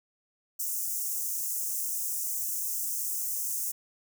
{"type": "high-pass noise", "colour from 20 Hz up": "white", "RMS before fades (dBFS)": -32, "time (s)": [0.59, 3.72], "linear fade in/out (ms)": 10, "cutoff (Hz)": 6000, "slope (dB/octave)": 48, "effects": []}